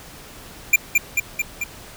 square tone with echo, 2382 Hz, D7, 24 cents sharp, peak -10 dBFS, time 0.73-0.76 s, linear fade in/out 5 ms, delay 220 ms, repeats 4, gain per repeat -3 dB, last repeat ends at 1.64 s, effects pink hiss -41 dBFS RMS until 1.96 s

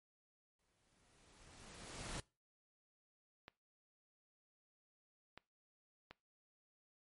pink noise with exponential growth, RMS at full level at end -44 dBFS, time 0.59-2.2 s, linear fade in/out 2 ms, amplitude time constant 350 ms
clicks, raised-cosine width 0.3 ms, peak -35 dBFS, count 3, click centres 3.481 / 5.376 / 6.11 s
effects noise-tail reverb RT60 0.3 s tail -23 dB re dry + MP3 48 kbps

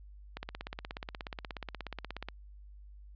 click train, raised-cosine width 0.3 ms, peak -23 dBFS, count 33, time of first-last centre 0.37-2.286 s, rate 16.7 Hz, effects added 50 Hz sine -49 dBFS peak until 3.15 s + resampled to 11025 Hz

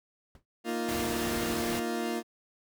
brown noise with exponential decay, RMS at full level -42 dBFS, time 0.35-0.45 s, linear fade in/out 2 ms, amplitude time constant 20 ms
30% pulse chord, Bb suspended fourth, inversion none, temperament equal, 233.1 / 311.1 / 349.2 Hz, Bb3 / Eb4 / F4, 0 / 0 / 0 cents, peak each -31 / -36 / -31 dBFS, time 0.64-2.23 s, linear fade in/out 50 ms
pink noise, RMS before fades -35 dBFS, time 0.88-1.8 s, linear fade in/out 10 ms
effects high-pass 60 Hz 12 dB/octave

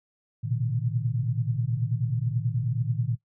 sine tone cluster, 113.8 / 123.1 / 134.4 / 156.6 Hz, A#2 / B2 / C3 / D#3, -41 / -5 / +47 / +11 cents, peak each -28 / -29 / -33 / -33 dBFS, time 0.43-3.16 s, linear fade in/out 20 ms, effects noise-tail reverb RT60 0.1 s tail -17 dB re dry

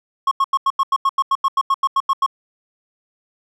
triangle tone bursts, 1090 Hz, C#6, 29 cents flat, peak -11 dBFS, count 16, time 0.27-2.263 s, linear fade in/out 5 ms, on 43 ms, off 87 ms, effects none

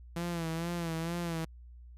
sawtooth tone with vibrato, 167.7 Hz, E3, 30 cents sharp, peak -29 dBFS, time 0.16-1.45 s, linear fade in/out 5 ms, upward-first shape sine, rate 2.2 Hz, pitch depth 60 cents each way, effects added 60 Hz sine -48 dBFS peak until 1.97 s + resampled to 32000 Hz

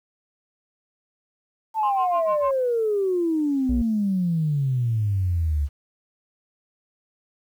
sine exponential sweep, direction down, 898 to 69.3 Hz, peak -19 dBFS, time 1.74-5.69 s, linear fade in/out 50 ms
sine tone with tremolo, 1053 Hz, C6, 11 cents sharp, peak -20 dBFS, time 1.83-2.51 s, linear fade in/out 2 ms, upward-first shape sine, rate 6.7 Hz, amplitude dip 95%
sine tone, 61.74 Hz, B1, in tune, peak -21 dBFS, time 3.69-3.82 s, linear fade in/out 5 ms
effects tanh soft clip ceiling -13 dBFS + 9-bit

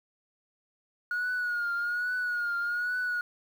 sine tone with vibrato, 1443 Hz, F#6, 44 cents flat, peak -26 dBFS, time 1.11-3.21 s, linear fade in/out 2 ms, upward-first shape triangle, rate 1.2 Hz, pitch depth 62 cents each way, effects tanh soft clip ceiling -25 dBFS + 9-bit

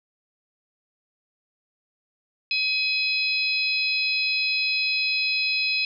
harmonic tone with a mistuned harmonic, 845 Hz, G#5, 30 cents sharp, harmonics 3 / 4 / 5 / 6, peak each -23 / -34 / -28 / -30 dBFS, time 2.51-5.85 s, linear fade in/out 2 ms, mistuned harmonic 5, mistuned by -58 cents, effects none

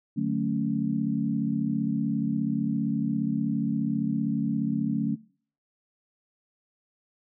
sine chord, D major seventh, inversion none, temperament equal with one note detuned, 148.71 / 185 / 220 / 277.2 Hz, D3 / F#3 / A3 / C#4, +22 / 0 / 0 / 0 cents, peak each -32 / -31 / -28 / -30 dBFS, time 0.16-5.16 s, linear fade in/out 20 ms, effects noise-tail reverb RT60 0.5 s tail -23 dB re dry

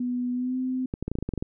sine tone with pitch glide, 246.9 to 256.9 Hz, B3 to C4, 0 to -32 cents, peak -25 dBFS, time 0-0.86 s, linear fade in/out 5 ms, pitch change +68 cents, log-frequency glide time 0.33-0.57 s
clicks, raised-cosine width 3 ms, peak -16 dBFS, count 11, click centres 0.939 / 1.026 / 1.08 / 1.116 / 1.154 / 1.187 / 1.226 / 1.29 / 1.337 / 1.377 / 1.425 s
effects none

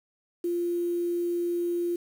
sine tone with quantisation, 346.7 Hz, F4, 13 cents flat, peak -25 dBFS, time 0.44-1.96 s, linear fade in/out 5 ms, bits 8, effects none

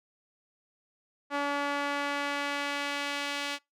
sawtooth tone with band-pass filter sweep, 285.5 Hz, D4, 49 cents flat, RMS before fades -32 dBFS, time 1.3-3.59 s, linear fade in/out 50 ms, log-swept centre 1200 to 3100 Hz, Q 0.94, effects noise-tail reverb RT60 0.2 s tail -25 dB re dry

